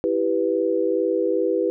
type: chord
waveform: sine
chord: E minor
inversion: none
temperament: equal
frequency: 329.6 / 392 / 493.9 Hz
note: E4 / G4 / B4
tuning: 0 / 0 / 0 cents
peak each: -24 / -23 / -22 dBFS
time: 0.04-1.7 s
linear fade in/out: 0 ms
effects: none